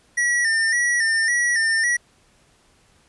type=tone with vibrato; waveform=square; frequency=1864.7 Hz; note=A#6; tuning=in tune; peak=-18 dBFS; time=0.17-1.97 s; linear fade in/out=10 ms; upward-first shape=square; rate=1.8 Hz; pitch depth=58 cents each way; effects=pink hiss -58 dBFS RMS until 3.08 s + resampled to 24000 Hz